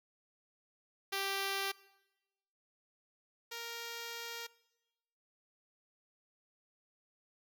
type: tone pair in turn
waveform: 5% pulse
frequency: 392 / 466.2 Hz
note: G4 / A#4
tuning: 0 / 0 cents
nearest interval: minor third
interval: 300 cents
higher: second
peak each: -23 / -30 dBFS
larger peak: first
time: 1.12-1.72 / 3.51-4.47 s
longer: second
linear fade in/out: 10 ms
effects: noise-tail reverb RT60 1.0 s tail -21 dB re dry